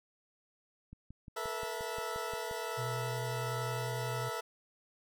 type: click train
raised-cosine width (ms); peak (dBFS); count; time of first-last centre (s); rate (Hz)
5; -36; 10; 0.93-2.512; 5.69
type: chord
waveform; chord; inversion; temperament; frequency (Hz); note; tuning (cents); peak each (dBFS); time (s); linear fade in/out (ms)
20% pulse; A suspended second; none; equal with one note detuned; 440 / 481.2 / 659.3; A4 / B4 / E5; 0 / -45 / 0; -36; 1.36-4.41; 10
type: tone with vibrato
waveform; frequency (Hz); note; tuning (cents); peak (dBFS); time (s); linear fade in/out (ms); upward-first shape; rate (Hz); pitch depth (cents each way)
triangle; 123.9; B2; +6; -35; 2.77-4.3; 20; sine; 11; 21
effects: none